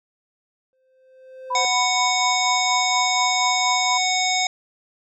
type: tone with exponential growth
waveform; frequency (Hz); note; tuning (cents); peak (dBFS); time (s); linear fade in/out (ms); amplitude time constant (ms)
triangle; 520; C5; -11; -24; 0.73-1.65; 0; 200
type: tone with tremolo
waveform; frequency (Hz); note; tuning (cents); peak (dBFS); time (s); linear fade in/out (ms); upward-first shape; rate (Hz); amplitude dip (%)
sine; 992; B5; +7; -20; 1.5-3.98; 10; sine; 4.2; 70
type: harmonic tone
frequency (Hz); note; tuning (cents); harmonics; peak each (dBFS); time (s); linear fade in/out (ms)
740; F#5; 0; 1 / 3 / 5 / 7 / 9 / 10; -23 / -24 / -25 / -28 / -28 / -31; 1.55-4.47; 2
effects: none